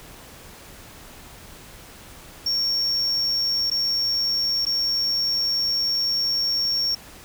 triangle tone with dropouts, 5510 Hz, F8, 24 cents flat, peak -19 dBFS, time 2.46-6.95 s, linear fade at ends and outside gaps 5 ms, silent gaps 3.702-3.714 / 4.653-4.665 s, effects pink hiss -44 dBFS RMS until 7.24 s

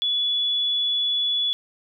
sine tone, 3418 Hz, G#7, 49 cents sharp, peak -20 dBFS, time 0.02-1.53 s, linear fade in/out 0 ms, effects none

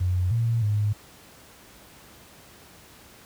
sine tone with pitch steps, 90.7 / 115.7 / 104.7 Hz, F#2 / A#2 / G#2, -34 / -13 / +15 cents, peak -20 dBFS, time 0-0.93 s, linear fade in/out 10 ms, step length 310 ms, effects pink hiss -50 dBFS RMS until 3.25 s + high-pass 60 Hz 12 dB/octave

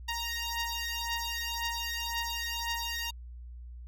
10% pulse beating tone pair, 932.3 / 934.2 Hz, A#5 / A#5, 0 / +3 cents, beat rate 1.9 Hz, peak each -27 dBFS, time 0.08-3.11 s, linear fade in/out 10 ms, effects added 60 Hz sine -42 dBFS peak until 3.87 s

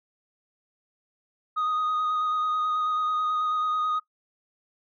sine tone with vibrato, 1244.5 Hz, D#6, in tune, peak -21 dBFS, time 1.56-4 s, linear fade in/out 20 ms, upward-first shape square, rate 9.2 Hz, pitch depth 14 cents each way, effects noise-tail reverb RT60 0.1 s tail -19 dB re dry + tanh soft clip ceiling -22 dBFS

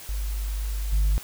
sine tone with level steps, 50.6 Hz, G#1, 44 cents flat, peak -25 / -16 dBFS, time 0.09-1.18 s, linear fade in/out 0 ms, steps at 0.92 s, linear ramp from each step 10 ms, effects tanh soft clip ceiling -17 dBFS + white hiss -42 dBFS RMS until 1.23 s

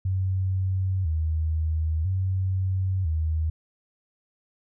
sine tone with vibrato, 86.4 Hz, F2, 18 cents flat, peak -22 dBFS, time 0.05-3.5 s, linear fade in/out 5 ms, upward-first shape square, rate 0.5 Hz, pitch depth 150 cents each way, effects none

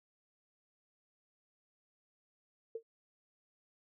sine tone with exponential decay, 454.6 Hz, A#4, 43 cents flat, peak -34 dBFS, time 2.75-2.83 s, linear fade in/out 5 ms, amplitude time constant 17 ms, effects none

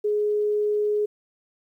sine tone, 418.7 Hz, G#4, 14 cents sharp, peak -20 dBFS, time 0.04-1.06 s, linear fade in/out 10 ms, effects 10-bit

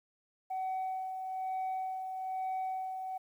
sine tone with tremolo, 754 Hz, F#5, 32 cents sharp, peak -30 dBFS, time 0.5-3.18 s, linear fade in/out 10 ms, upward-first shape sine, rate 1.1 Hz, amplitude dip 50%, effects tanh soft clip ceiling -31 dBFS + 11-bit

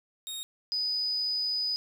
sawtooth / sine tone pair in turn, 3729 / 4978 Hz, A#7 / D#8, 0 / 0 cents, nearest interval perfect fourth, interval 500 cents, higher second, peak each -32 / -27 dBFS, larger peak second, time 0.27-0.43 / 0.72-1.76 s, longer second, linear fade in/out 0 ms, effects 9-bit

